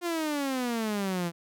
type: exponential sweep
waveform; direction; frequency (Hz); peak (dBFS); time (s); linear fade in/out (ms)
sawtooth; down; 354.8 to 166.9; -24; 0.01-1.32; 50
effects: none